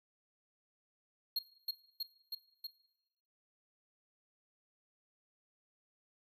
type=tone with echo; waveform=square; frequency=4256 Hz; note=C8; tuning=29 cents sharp; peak=-32 dBFS; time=1.36-1.39 s; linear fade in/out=5 ms; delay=320 ms; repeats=4; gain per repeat=-2 dB; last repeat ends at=2.67 s; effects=noise-tail reverb RT60 1.0 s tail -20 dB re dry